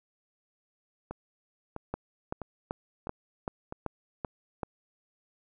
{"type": "two click trains", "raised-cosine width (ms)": 1, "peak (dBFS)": [-18, -23], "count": [8, 5], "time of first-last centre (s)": [[1.94, 4.632], [1.11, 3.724]], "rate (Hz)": [2.6, 1.53], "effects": []}